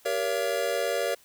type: chord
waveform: square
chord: G diminished seventh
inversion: none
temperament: just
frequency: 392 / 470.4 / 564.5 / 677.4 Hz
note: G4 / Bb4 / Db5 / Fb5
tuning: 0 / +16 / +31 / +47 cents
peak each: -35 / -31 / -30 / -33 dBFS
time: 0.05-1.15 s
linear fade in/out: 10 ms
effects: white hiss -58 dBFS RMS until 1.24 s